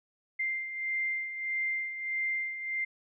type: beating tone pair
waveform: sine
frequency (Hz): 2093 / 2094.6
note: C7 / C7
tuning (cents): 0 / +1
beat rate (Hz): 1.6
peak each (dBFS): -38 / -31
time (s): 0.39-2.85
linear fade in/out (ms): 10
effects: none